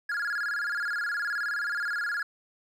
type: tone with vibrato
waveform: triangle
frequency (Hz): 1536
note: G6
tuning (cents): -36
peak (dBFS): -26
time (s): 0.09-2.23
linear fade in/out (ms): 5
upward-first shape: square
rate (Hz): 19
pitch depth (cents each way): 150
effects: none